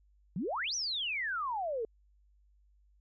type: exponential two-way sweep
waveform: sine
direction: up then down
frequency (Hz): 153.9 to 6100 to 427.4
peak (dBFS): -32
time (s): 0.36-1.85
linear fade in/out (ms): 2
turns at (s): 0.75
effects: added 50 Hz sine -63 dBFS peak until 3 s